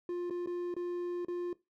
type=tone with dropouts; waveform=triangle; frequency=352 Hz; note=F4; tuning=14 cents sharp; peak=-31 dBFS; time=0.09-1.53 s; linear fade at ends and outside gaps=2 ms; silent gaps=0.299-0.307 / 0.461-0.472 / 0.741-0.765 / 1.249-1.283 s; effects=noise-tail reverb RT60 0.2 s tail -18 dB re dry